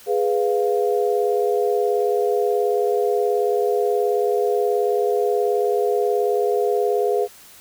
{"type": "chord", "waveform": "sine", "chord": "F diminished", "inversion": "first", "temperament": "equal with one note detuned", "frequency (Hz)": [415.3, 493.9, 700.5], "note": ["Ab4", "Cb5", "F5"], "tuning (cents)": [0, 0, 5], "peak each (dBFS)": [-19, -22, -25], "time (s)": [0.06, 7.28], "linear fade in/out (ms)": 50, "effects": ["white hiss -46 dBFS RMS until 7.6 s"]}